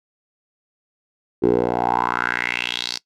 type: tone with band-pass filter sweep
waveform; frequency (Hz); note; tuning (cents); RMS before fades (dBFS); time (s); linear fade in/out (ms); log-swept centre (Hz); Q
10% pulse; 59.9; A#1; +48; -21; 1.42-2.99; 20; 370 to 5000; 4.3
effects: noise-tail reverb RT60 0.1 s tail -22 dB re dry